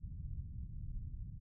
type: low-pass noise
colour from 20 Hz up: pink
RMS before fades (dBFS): -44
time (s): 0-1.4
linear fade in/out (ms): 50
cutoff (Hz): 140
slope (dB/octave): 24
effects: none